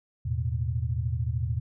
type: chord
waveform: sine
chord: E suspended fourth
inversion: none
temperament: equal with one note detuned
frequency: 80.57 / 110 / 123.47 Hz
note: E2 / A2 / B2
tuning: -39 / 0 / 0 cents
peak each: -30 dBFS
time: 0.25-1.6 s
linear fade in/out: 10 ms
effects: none